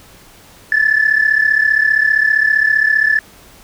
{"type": "tone pair together", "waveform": "sine", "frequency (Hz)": [1724, 1759.2], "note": ["A6", "A6"], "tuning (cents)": [-36, -1], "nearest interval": "unison", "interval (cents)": 35, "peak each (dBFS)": -12, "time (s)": [0.72, 3.19], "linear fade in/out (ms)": 2, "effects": ["tanh soft clip ceiling -4 dBFS", "pink hiss -43 dBFS RMS until 3.63 s"]}